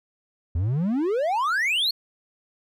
triangle exponential sweep, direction up, 78 to 4454 Hz, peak -19 dBFS, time 0.55-1.91 s, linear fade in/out 5 ms, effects none

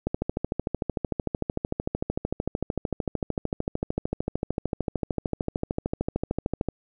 click train, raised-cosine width 2 ms, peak -12 dBFS, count 89, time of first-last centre 0.07-6.687 s, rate 13.3 Hz, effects none

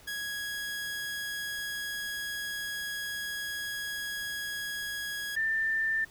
sawtooth / sine tone pair in turn, 1661.2 / 1786.5 Hz, G#6 / A6, 0 / +26 cents, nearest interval minor second, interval 126 cents, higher second, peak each -30 / -26 dBFS, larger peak second, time 0.07-5.36 / 5.36-6.05 s, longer first, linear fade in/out 10 ms, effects pink hiss -55 dBFS RMS until 6.1 s

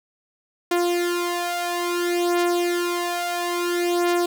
sawtooth beating tone pair, 349.2 / 349.79 Hz, F4 / F4, 0 / +3 cents, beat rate 0.59 Hz, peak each -21 / -19 dBFS, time 0.71-4.26 s, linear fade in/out 5 ms, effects none

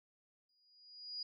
sine tone with exponential growth, 4890 Hz, D#8, 31 cents flat, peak -38 dBFS, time 0.49-1.23 s, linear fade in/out 5 ms, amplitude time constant 160 ms, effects none

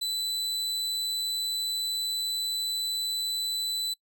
40% pulse tone, 3993 Hz, B7, 18 cents sharp, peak -27 dBFS, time 0.01-3.94 s, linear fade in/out 10 ms, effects noise-tail reverb RT60 0.1 s tail -23 dB re dry

